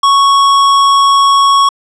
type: tone with hard clipping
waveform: sine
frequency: 1108.7 Hz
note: C#6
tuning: in tune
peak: -7 dBFS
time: 0.03-1.69 s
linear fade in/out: 5 ms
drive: 14 dB
effects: low-pass 9000 Hz 12 dB/octave